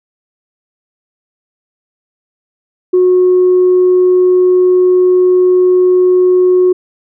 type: tone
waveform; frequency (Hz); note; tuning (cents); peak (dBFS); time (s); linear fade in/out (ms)
sine; 364.9; F#4; -24; -4; 2.93-6.73; 10
effects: tanh soft clip ceiling -2 dBFS